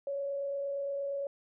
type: tone with frequency modulation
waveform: sine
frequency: 559 Hz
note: C#5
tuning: 14 cents sharp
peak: -32 dBFS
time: 0.07-1.27 s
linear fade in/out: 2 ms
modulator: 28.6 Hz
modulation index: 0.23
effects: none